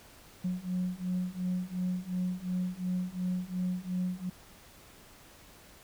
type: beating tone pair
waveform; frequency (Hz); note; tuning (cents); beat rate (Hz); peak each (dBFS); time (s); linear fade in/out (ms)
sine; 180.4 / 183.2; F#3 / F#3; -44 / -17; 2.8; -33 / -32; 0.44-4.3; 10
effects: tanh soft clip ceiling -25 dBFS + pink hiss -55 dBFS RMS until 5.83 s